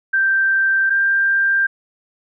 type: tone pair in turn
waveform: sine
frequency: 1568 / 1586.2 Hz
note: G6 / G6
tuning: 0 / +20 cents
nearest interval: unison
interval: 20 cents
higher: second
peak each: -13 / -13 dBFS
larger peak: neither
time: 0.13-0.9 / 0.9-1.67 s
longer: neither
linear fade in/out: 10 ms
effects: none